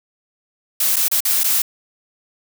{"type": "noise with dropouts", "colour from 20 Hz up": "blue", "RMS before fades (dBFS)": -17, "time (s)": [0.8, 1.62], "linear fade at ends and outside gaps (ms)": 5, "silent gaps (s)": [[0.96, 0.965], [1.083, 1.114], [1.205, 1.25], [1.435, 1.441]], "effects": []}